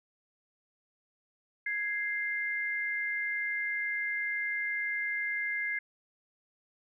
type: tone pair together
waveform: sine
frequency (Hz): 1661.2 / 2093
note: G#6 / C7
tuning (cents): 0 / 0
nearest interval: major third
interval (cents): 400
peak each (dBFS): -34 / -32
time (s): 1.66-5.79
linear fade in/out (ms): 5
effects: none